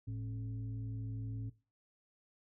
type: tone with frequency modulation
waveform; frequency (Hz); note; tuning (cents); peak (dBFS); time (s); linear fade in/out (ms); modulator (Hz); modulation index
sine; 111; A2; +16; -38; 0.07-1.5; 10; 161; 0.58
effects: noise-tail reverb RT60 0.3 s tail -18 dB re dry